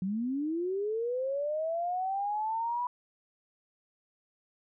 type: linear sweep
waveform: sine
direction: up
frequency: 180 to 987.8 Hz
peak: -29 dBFS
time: 0.02-2.87 s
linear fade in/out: 2 ms
effects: none